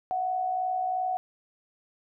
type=tone pair together; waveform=sine; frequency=679 / 741.8 Hz; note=F5 / F#5; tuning=-49 / +4 cents; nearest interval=major second; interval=153 cents; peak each=-37 / -26 dBFS; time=0.11-1.17 s; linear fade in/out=0 ms; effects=none